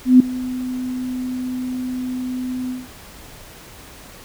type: tone with ADSR envelope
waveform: sine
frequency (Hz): 253.4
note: B3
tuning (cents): +45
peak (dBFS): -3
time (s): 0.05-2.88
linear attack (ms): 150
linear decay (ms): 4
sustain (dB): -19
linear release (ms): 180
effects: pink hiss -41 dBFS RMS until 4.24 s